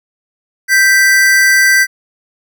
square tone pair together, 1566.8 / 1975.5 Hz, G6 / B6, -1 / 0 cents, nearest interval major third, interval 401 cents, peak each -10 dBFS, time 0.68-1.87 s, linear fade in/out 50 ms, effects none

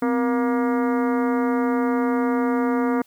harmonic tone with a mistuned harmonic, 236.9 Hz, A#3, 28 cents sharp, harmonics 1 / 2 / 3 / 4 / 5 / 6 / 7 / 8 / 9, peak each -20 / -25 / -31 / -31 / -32 / -35 / -41 / -41 / -43 dBFS, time 0.02-3.02 s, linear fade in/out 5 ms, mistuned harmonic 1, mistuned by +140 cents, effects white hiss -58 dBFS RMS until 3.06 s

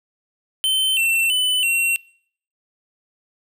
square tone with pitch steps, 3080 / 2695 / 3007 / 2728 Hz, G7 / E7 / F#7 / F7, -31 / +38 / +27 / -41 cents, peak -17 dBFS, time 0.64-1.96 s, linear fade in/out 0 ms, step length 330 ms, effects noise-tail reverb RT60 0.6 s tail -24 dB re dry

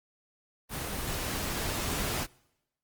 pink noise with level ramp, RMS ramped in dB -35 to -31 dBFS, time 0.69-2.27 s, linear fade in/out 50 ms, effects noise-tail reverb RT60 0.9 s tail -25 dB re dry + Opus 24 kbps

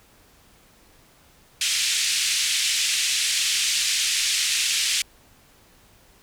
pink band-pass noise, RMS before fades -23 dBFS, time 1.61-5.02 s, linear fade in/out 2 ms, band 2400 to 9000 Hz, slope 24 dB/octave, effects pink hiss -55 dBFS RMS until 6.22 s

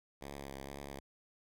5% pulse tone with vibrato, 69.3 Hz, C#2, in tune, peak -33 dBFS, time 0.21-1 s, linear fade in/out 5 ms, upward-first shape triangle, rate 2.1 Hz, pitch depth 39 cents each way, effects none

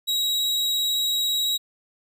40% pulse tone with vibrato, 3846 Hz, B7, 47 cents flat, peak -20 dBFS, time 0.07-1.58 s, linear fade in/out 20 ms, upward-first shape sine, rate 18 Hz, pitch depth 15 cents each way, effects none

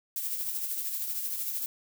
violet noise with tremolo, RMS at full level -31 dBFS, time 0.16-1.66 s, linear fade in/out 2 ms, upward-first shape triangle, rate 13 Hz, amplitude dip 50%, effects none

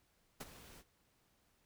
pink noise with ADSR envelope, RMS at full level -44 dBFS, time 0.4-0.84 s, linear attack 10 ms, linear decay 30 ms, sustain -13 dB, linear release 56 ms, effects pink hiss -75 dBFS RMS until 1.65 s

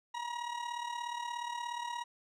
40% pulse tone with amplitude modulation, 954 Hz, A#5, 40 cents sharp, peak -33 dBFS, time 0.14-2.04 s, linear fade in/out 10 ms, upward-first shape sine, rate 36.9 Hz, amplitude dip 65%, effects low-pass 6000 Hz 12 dB/octave

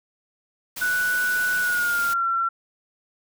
white noise, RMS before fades -33 dBFS, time 0.76-2.14 s, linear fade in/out 10 ms
sine tone with pitch glide, 1480 to 1357.2 Hz, F#6 to F6, 0 to -50 cents, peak -20 dBFS, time 0.81-2.49 s, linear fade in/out 10 ms, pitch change -150 cents, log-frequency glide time 1.6-2.26 s
effects none

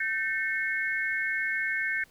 sine tone cluster, 1549 / 1793 / 2181 Hz, G6 / A6 / C#7, -21 / +32 / -29 cents, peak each -31 dBFS, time 0-2.04 s, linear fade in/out 5 ms, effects pink hiss -60 dBFS RMS until 2.1 s

